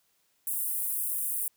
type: high-pass noise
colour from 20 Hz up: pink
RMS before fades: -31 dBFS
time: 0.47-1.48 s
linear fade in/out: 2 ms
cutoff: 9300 Hz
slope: 48 dB/octave
effects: white hiss -71 dBFS RMS until 1.56 s